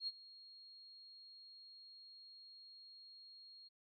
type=tone with ADSR envelope; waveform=sine; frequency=4270 Hz; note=C8; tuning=34 cents sharp; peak=-37 dBFS; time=0-3.69 s; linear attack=74 ms; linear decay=36 ms; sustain=-19 dB; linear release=19 ms; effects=none